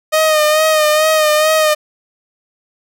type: tone with vibrato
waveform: sawtooth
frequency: 618 Hz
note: D#5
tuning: 12 cents flat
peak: -6 dBFS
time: 0.12-1.75 s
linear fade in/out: 20 ms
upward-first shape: sine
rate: 2.3 Hz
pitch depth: 38 cents each way
effects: none